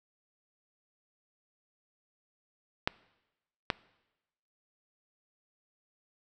clicks, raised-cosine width 0.3 ms, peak -10 dBFS, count 2, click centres 2.875 / 3.702 s, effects noise-tail reverb RT60 1.0 s tail -22 dB re dry

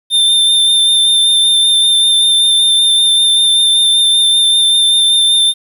square tone with vibrato, 3587 Hz, A7, 33 cents sharp, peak -8 dBFS, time 0.1-5.54 s, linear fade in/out 50 ms, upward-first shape sine, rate 5.2 Hz, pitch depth 16 cents each way, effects 8-bit

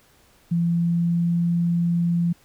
sine tone with pitch glide, 170 to 171.28 Hz, F3 to F3, -46 to -33 cents, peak -18 dBFS, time 0.51-2.33 s, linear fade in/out 10 ms, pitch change +13 cents, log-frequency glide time 0.69-1.43 s, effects pink hiss -57 dBFS RMS until 2.44 s

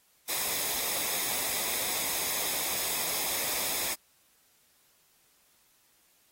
white noise with comb filter, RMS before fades -31 dBFS, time 0.28-3.95 s, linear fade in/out 20 ms, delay 0.68 ms, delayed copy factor -0.5, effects white hiss -66 dBFS RMS until 6.31 s + AAC 48 kbps

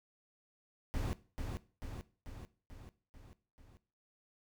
brown noise with echo, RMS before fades -36 dBFS, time 0.94-1.13 s, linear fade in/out 0 ms, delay 440 ms, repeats 6, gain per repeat -4 dB, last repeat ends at 3.77 s, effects noise-tail reverb RT60 0.4 s tail -18 dB re dry

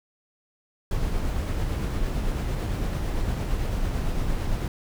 brown noise with tremolo, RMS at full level -25 dBFS, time 0.91-4.68 s, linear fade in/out 2 ms, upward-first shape sine, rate 8.9 Hz, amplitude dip 25%, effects none

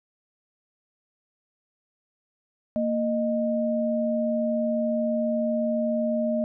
sine tone pair together, 231.1 / 617 Hz, A#3 / D#5, -15 / -15 cents, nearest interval octave + perfect fourth, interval 1700 cents, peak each -25 dBFS, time 2.76-6.44 s, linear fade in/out 0 ms, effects none

